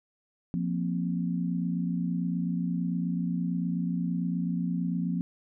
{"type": "chord", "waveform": "sine", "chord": "F suspended fourth", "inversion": "none", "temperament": "equal", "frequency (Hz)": [174.61, 233.1, 261.6], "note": ["F3", "Bb3", "C4"], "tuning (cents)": [0, 0, 0], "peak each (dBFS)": [-28, -34, -34], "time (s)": [0.54, 5.21], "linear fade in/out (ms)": 0, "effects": []}